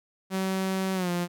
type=tone with pitch glide; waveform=sawtooth; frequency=190 to 175.24 Hz; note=F#3 to F3; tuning=+46 to +6 cents; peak=-22 dBFS; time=0.3-1.28 s; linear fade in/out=50 ms; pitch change=-140 cents; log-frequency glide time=0.94-1.1 s; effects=none